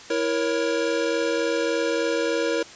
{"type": "chord", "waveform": "square", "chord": "A# diminished", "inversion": "second", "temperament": "equal with one note detuned", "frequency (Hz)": [329.6, 471, 554.4], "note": ["E4", "A#4", "C#5"], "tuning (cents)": [0, 18, 0], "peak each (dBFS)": [-28, -25, -28], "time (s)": [0.1, 2.63], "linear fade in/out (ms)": 5, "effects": ["white hiss -43 dBFS RMS until 2.75 s", "resampled to 16000 Hz"]}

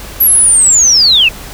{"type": "linear sweep", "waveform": "sine", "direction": "down", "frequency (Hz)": [11890, 2500], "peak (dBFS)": -4, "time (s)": [0.2, 1.29], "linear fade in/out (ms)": 10, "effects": ["added 50 Hz sine -32 dBFS peak until 1.53 s", "pink hiss -29 dBFS RMS until 1.53 s"]}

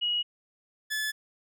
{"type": "tone pair in turn", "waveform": ["sine", "sawtooth"], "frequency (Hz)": [2902, 1725.5], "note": ["F#7", "A6"], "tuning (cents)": [-34, -34], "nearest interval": "major sixth", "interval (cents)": 900, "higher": "first", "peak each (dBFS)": -25, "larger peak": "neither", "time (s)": [[0.01, 0.23], [0.9, 1.12]], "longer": "neither", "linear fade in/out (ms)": 20, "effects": []}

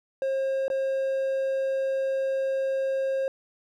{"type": "tone with dropouts", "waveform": "triangle", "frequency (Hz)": 536, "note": "C5", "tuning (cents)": 42, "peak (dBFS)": -22, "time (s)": [0.22, 3.28], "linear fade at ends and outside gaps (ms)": 1, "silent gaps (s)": [0.681, 0.701], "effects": []}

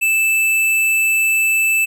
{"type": "tone with hard clipping", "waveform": "sine", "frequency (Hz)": 2637, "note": "E7", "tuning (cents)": 0, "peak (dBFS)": -14, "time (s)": [0.01, 1.86], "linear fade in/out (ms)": 20, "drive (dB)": 16, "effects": []}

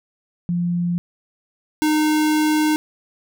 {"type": "tone pair in turn", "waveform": ["sine", "square"], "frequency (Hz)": [174.2, 306.6], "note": ["F3", "D#4"], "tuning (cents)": [-4, -25], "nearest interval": "minor seventh", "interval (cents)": 979, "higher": "second", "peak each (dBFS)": [-18, -16], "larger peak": "second", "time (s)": [[0.49, 0.98], [1.82, 2.76]], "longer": "second", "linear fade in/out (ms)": 0, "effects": []}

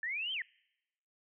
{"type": "linear two-way sweep", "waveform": "sine", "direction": "up then down", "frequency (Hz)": [1722, 3196, 1722], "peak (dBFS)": -34, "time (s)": [0.03, 0.42], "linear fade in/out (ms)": 2, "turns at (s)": 0.33, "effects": ["noise-tail reverb RT60 0.9 s tail -26 dB re dry"]}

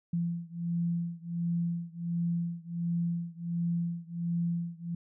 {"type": "beating tone pair", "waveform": "sine", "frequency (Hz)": [170, 171.4], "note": ["F3", "F3"], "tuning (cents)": [-46, -32], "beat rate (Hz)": 1.4, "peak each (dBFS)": [-32, -33], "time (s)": [0.13, 4.95], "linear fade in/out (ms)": 5, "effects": []}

